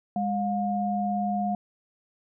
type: tone pair together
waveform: sine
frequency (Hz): 204 / 713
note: G#3 / F5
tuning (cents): -31 / +36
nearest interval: octave + minor seventh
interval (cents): 2167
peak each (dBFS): -27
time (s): 0.16-1.55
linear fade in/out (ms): 2
effects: none